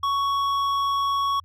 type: tone with hard clipping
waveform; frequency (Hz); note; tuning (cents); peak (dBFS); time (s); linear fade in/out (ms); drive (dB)
sine; 1114; C#6; +8; -22; 0.03-1.4; 5; 8
effects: added 86 Hz sine -48 dBFS peak until 1.44 s + MP3 64 kbps